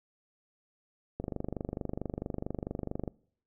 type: click train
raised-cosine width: 2 ms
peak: -21 dBFS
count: 47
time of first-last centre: 1.2-3.078 s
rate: 24.5 Hz
effects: noise-tail reverb RT60 0.6 s tail -24 dB re dry